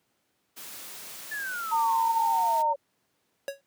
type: noise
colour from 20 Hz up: white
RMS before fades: -42 dBFS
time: 0.56-2.63 s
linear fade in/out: 20 ms
type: exponential sweep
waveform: sine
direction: down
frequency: 1760 to 554.4 Hz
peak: -31 dBFS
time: 1.31-2.76 s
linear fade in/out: 10 ms
type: tone with pitch glide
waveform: sine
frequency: 910 to 915.8 Hz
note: A#5 to A#5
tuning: -42 to -31 cents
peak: -22 dBFS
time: 1.71-2.74 s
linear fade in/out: 20 ms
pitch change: +11 cents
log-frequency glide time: 2.28-2.46 s
type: tone with exponential decay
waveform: square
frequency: 554.4 Hz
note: C#5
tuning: in tune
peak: -28 dBFS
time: 3.48-3.61 s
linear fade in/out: 1 ms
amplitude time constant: 27 ms
effects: pink hiss -73 dBFS RMS until 3.66 s + high-pass 150 Hz 12 dB/octave